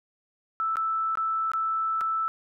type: tone with dropouts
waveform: sine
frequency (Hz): 1318.5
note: E6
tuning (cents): 0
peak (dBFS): -24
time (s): 0.6-2.28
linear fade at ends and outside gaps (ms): 0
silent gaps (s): 0.757-0.769 / 1.154-1.173 / 1.517-1.535 / 2.009-2.013
effects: none